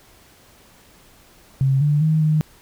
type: tone with pitch steps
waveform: sine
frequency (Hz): 134.7 / 147.5 / 157 / 154.4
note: C#3 / D3 / D#3 / D#3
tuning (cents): -49 / +8 / +16 / -13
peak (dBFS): -14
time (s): 1.61-2.41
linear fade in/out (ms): 0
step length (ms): 200
effects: pink hiss -51 dBFS RMS until 2.61 s